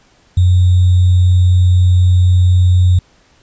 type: tone with sample-and-hold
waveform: sine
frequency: 90.4 Hz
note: F#2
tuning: 40 cents flat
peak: -6 dBFS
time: 0.37-2.99 s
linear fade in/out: 5 ms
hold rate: 3675 Hz
effects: pink hiss -51 dBFS RMS until 3.42 s + resampled to 16000 Hz